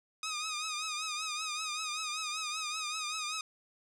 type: tone with vibrato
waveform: 10% pulse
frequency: 1244.5 Hz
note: D#6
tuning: in tune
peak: -26 dBFS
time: 0.23-3.41 s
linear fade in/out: 2 ms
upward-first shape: triangle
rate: 5.2 Hz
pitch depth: 78 cents each way
effects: low-pass 10000 Hz 12 dB/octave